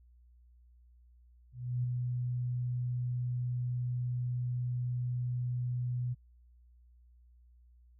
sine tone with ADSR envelope, 123.47 Hz, B2, in tune, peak -28 dBFS, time 1.52-6.15 s, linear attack 320 ms, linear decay 6 ms, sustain -3 dB, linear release 26 ms, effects added 60 Hz sine -58 dBFS peak until 7.99 s

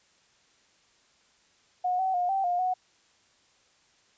sine tone with pitch steps, 726 / 758 / 714 / 776 / 709 / 737 Hz, F#5 / F#5 / F5 / G5 / F5 / F#5, -33 / +42 / +38 / -18 / +26 / -7 cents, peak -24 dBFS, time 1.84-2.74 s, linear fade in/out 10 ms, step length 150 ms, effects white hiss -64 dBFS RMS until 4.17 s + resampled to 16000 Hz

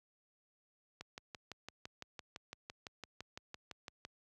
click train, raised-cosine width 0.2 ms, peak -28 dBFS, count 19, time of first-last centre 1.01-4.051 s, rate 5.92 Hz, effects high-pass 60 Hz 12 dB/octave

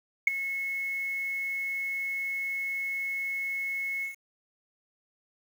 sine tone with ADSR envelope, 2184 Hz, C#7, 26 cents flat, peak -13 dBFS, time 0.27-4.16 s, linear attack 5 ms, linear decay 10 ms, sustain -16 dB, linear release 130 ms, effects tanh soft clip ceiling -12 dBFS + 8-bit

